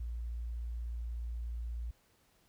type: tone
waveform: sine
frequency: 58.27 Hz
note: A#1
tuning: in tune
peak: -36 dBFS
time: 0-1.91 s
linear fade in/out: 5 ms
effects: pink hiss -70 dBFS RMS until 2.48 s